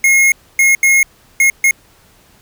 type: tone bursts at uneven times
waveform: square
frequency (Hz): 2156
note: C#7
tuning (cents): -49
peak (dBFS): -8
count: 5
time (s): 0.04-0.32 / 0.59-0.75 / 0.83-1.03 / 1.4-1.5 / 1.64-1.71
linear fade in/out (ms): 2
effects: pink hiss -49 dBFS RMS until 2.41 s